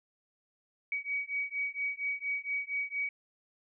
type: beating tone pair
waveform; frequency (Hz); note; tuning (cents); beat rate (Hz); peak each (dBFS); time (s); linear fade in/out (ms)
sine; 2261 / 2265.3; C#7 / C#7; +34 / +37; 4.3; -35 / -35; 0.92-3.09; 2
effects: none